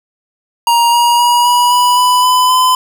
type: tone with pitch steps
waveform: square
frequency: 941 / 951.4 / 961.9 / 972.5 / 983.2 / 994.1 / 1005 / 1016.1 Hz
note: A#5 / A#5 / B5 / B5 / B5 / B5 / B5 / B5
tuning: +16 / +35 / -46 / -27 / -8 / +11 / +30 / +49 cents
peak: -8 dBFS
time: 0.67-2.75 s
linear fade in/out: 2 ms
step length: 260 ms
effects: none